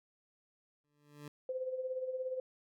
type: tone with exponential growth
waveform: 20% pulse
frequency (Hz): 146.83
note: D3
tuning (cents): 0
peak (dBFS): -39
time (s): 0.84-1.28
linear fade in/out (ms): 2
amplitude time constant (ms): 94
type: tone with tremolo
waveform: sine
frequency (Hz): 515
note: C5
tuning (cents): -28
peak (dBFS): -33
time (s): 1.49-2.4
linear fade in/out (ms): 2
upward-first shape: sine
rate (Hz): 17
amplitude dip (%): 60
effects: none